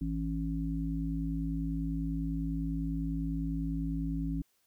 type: harmonic tone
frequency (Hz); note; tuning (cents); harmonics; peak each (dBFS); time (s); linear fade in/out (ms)
55; A1; 0; 1 / 3 / 5; -35 / -35 / -35; 0.01-4.42; 5
effects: white hiss -73 dBFS RMS until 4.66 s